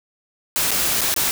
white noise with dropouts, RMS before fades -20 dBFS, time 0.56-1.31 s, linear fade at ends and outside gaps 0 ms, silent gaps 0.708-0.715 / 1.009-1.015 / 1.141-1.163 s, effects none

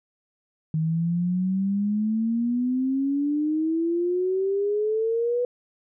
sine exponential sweep, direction up, 156.2 to 493.9 Hz, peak -21 dBFS, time 0.74-5.45 s, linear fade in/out 2 ms, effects none

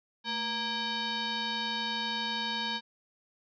sine tone with frequency modulation, 2349 Hz, D7, in tune, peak -30 dBFS, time 0.24-2.81 s, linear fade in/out 50 ms, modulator 709 Hz, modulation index 2.9, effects none

